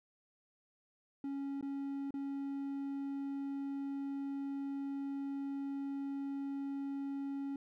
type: tone with dropouts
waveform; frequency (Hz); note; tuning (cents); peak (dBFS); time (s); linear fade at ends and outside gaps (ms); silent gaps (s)
triangle; 277.2; C#4; 0; -35; 1.24-7.56; 2; 1.611-1.626 / 2.107-2.14
effects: none